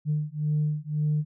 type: beating tone pair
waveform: sine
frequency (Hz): 150 / 151.9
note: D3 / D#3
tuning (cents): +37 / -41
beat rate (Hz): 1.9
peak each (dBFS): -26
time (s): 0.05-1.25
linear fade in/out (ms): 50
effects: tanh soft clip ceiling -18 dBFS